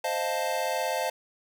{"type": "chord", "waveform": "square", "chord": "F dominant seventh", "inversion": "second", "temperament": "equal", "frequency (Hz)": [523.3, 622.3, 698.5, 880], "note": ["C5", "Eb5", "F5", "A5"], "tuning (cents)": [0, 0, 0, 0], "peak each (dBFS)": -33, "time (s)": [0.04, 1.1], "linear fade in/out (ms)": 5, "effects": []}